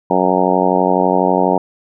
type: harmonic tone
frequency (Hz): 92.1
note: F#2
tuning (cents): -7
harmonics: 2 / 3 / 4 / 5 / 6 / 7 / 8 / 9 / 10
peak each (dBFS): -20 / -20 / -20 / -20 / -20 / -20 / -20 / -20 / -20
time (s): 0.1-1.58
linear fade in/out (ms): 5
effects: none